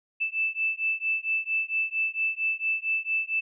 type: beating tone pair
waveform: sine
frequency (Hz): 2637 / 2641.4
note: E7 / E7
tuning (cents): 0 / +3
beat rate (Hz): 4.4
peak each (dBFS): -28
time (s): 0.2-3.41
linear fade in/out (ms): 20
effects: none